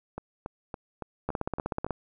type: two click trains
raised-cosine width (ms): 1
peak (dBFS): -21 / -15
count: 7 / 11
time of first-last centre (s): 0.18-1.865 / 1.29-1.907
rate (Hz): 3.56 / 16.2
effects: none